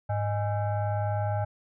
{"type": "tone with frequency modulation", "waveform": "sine", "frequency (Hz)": 103.83, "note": "G#2", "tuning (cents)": 0, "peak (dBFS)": -25, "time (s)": [0.09, 1.45], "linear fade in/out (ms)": 10, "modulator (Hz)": 721, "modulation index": 0.9, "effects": []}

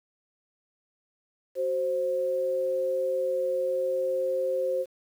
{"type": "tone pair together", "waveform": "sine", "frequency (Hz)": [373.3, 526], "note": ["F#4", "C5"], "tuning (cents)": [15, 9], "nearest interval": "tritone", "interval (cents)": 594, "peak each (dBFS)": [-33, -25], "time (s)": [1.55, 4.86], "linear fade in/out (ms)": 50, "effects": ["9-bit"]}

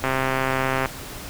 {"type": "click train", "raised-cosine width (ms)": 0.5, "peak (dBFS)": -7, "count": 109, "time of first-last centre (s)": [0.04, 0.858], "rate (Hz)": 132, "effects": ["pink hiss -36 dBFS RMS until 1.29 s"]}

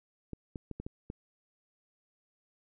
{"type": "clicks", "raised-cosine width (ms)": 3, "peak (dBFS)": -26, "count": 6, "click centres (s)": [0.333, 0.558, 0.713, 0.8, 0.865, 1.101], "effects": []}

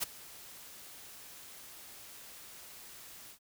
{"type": "noise with ADSR envelope", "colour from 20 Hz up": "white", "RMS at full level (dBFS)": -31, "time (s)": [0, 3.39], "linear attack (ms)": 31, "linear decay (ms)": 12, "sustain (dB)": -20, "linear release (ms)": 87, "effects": []}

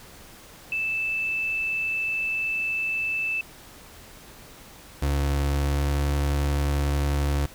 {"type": "tone", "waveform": "sine", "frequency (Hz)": 2637, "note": "E7", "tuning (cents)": 0, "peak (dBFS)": -24, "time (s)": [0.72, 3.41], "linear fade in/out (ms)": 2}
{"type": "tone with pitch glide", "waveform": "35% pulse", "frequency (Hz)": [70.6, 71.34], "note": ["C#2", "D2"], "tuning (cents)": [32, -50], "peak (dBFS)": -20, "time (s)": [5.02, 7.46], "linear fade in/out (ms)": 5, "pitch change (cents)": 18, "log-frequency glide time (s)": [5.38, 6.09]}
{"effects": ["pink hiss -47 dBFS RMS until 7.54 s"]}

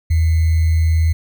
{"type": "tone with sample-and-hold", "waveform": "sine", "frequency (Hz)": 80.9, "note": "E2", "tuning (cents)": -32, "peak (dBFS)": -11, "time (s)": [0.1, 1.13], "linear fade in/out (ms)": 10, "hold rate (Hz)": 2100, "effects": []}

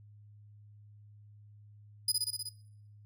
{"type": "tone with echo", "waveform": "25% pulse", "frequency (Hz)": 4978, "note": "D#8", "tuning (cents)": 0, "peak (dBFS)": -21, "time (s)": [2.08, 2.12], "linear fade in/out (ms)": 5, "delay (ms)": 62, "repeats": 6, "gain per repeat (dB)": -2, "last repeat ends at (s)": 2.492, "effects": ["noise-tail reverb RT60 0.8 s tail -23 dB re dry", "added 104 Hz sine -53 dBFS peak until 3.05 s"]}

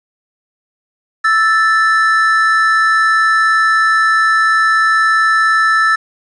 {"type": "tone pair together", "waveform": "triangle", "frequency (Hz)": [1318.5, 1759], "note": ["E6", "A6"], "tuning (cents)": [0, -1], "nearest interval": "perfect fourth", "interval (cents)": 499, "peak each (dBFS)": -10, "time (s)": [1.24, 5.96], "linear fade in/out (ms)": 10, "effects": ["resampled to 22050 Hz", "7-bit"]}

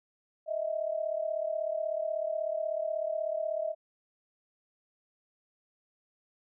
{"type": "tone pair together", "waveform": "sine", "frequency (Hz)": [623, 659.3], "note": ["D#5", "E5"], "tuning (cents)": [2, 0], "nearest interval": "minor second", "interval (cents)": 98, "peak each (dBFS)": [-32, -33], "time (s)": [0.46, 3.75], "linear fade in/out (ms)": 50, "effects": []}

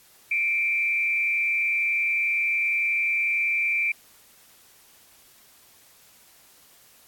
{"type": "tone with frequency modulation", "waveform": "sine", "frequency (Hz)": 2349, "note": "D7", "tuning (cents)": 0, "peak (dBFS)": -21, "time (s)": [0.31, 3.92], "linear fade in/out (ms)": 5, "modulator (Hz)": 169, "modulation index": 0.46, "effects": ["white hiss -55 dBFS RMS until 7.07 s", "AAC 64 kbps"]}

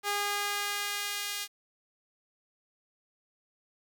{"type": "tone with high-pass filter sweep", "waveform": "sawtooth", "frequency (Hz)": 408.3, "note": "G#4", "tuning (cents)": -29, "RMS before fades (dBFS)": -33, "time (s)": [0.03, 1.48], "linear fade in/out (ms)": 50, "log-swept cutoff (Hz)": [820, 2900], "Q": 0.77, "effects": ["9-bit"]}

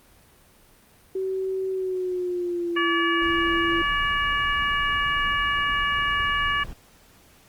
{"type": "tone with pitch glide", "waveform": "sine", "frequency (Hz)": [380, 336.6], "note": ["F#4", "E4"], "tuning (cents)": [46, 36], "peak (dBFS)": -24, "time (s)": [1.15, 3.82], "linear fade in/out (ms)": 5, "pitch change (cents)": -210, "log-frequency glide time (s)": [1.7, 2.9]}
{"type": "harmonic tone", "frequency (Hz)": 574, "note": "D5", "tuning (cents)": -40, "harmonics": [2, 3, 4, 5], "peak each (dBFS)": [-25, -25, -31, -29], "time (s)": [2.76, 6.64], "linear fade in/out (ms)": 10}
{"type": "noise", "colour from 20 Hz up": "brown", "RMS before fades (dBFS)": -36, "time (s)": [3.22, 6.73], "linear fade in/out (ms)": 2}
{"effects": ["pink hiss -55 dBFS RMS until 7.48 s", "Opus 32 kbps"]}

